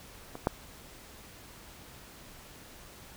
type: clicks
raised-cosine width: 1 ms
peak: -25 / -11 dBFS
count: 2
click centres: 0.354 / 0.471 s
effects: pink hiss -51 dBFS RMS until 3.16 s